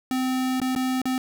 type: tone with dropouts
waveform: square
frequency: 257.9 Hz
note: C4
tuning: 25 cents flat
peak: -23 dBFS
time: 0.11-1.18 s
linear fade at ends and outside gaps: 1 ms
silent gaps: 0.601-0.616 / 0.751-0.761 / 1.017-1.055 s
effects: 10-bit